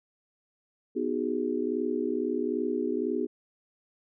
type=chord; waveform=sine; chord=G# minor seventh; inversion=first; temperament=just; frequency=249.2 / 311.5 / 373.8 / 415.3 Hz; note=B3 / D#4 / F#4 / G#4; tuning=+16 / +2 / +18 / 0 cents; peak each=-32 dBFS; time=0.95-3.27 s; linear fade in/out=20 ms; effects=none